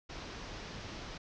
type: low-pass noise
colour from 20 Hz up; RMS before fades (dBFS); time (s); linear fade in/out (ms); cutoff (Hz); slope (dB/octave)
pink; -45; 0.09-1.18; 10; 6100; 48
effects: none